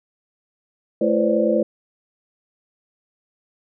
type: tone cluster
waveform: sine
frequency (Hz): 217 / 337.1 / 498.4 / 529 / 585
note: A3 / E4 / B4 / C5 / D5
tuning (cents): -24 / +39 / +16 / +19 / -7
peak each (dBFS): -22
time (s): 1.01-1.63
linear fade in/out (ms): 5
effects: none